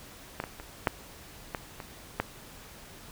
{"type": "clicks", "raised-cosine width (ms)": 0.5, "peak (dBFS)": [-16, -20, -26, -8, -16, -24, -11], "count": 7, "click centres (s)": [0.401, 0.439, 0.599, 0.872, 1.548, 1.802, 2.2], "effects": ["pink hiss -49 dBFS RMS until 3.11 s"]}